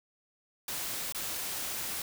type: noise with dropouts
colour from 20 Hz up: white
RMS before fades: -36 dBFS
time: 0.68-2.02 s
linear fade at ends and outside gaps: 2 ms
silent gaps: 1.124-1.147 s
effects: none